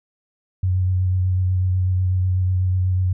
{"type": "tone with vibrato", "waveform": "sine", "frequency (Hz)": 92.2, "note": "F#2", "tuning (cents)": -6, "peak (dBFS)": -16, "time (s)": [0.63, 3.13], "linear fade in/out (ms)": 5, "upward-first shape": "triangle", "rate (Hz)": 8.1, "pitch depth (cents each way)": 24, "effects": []}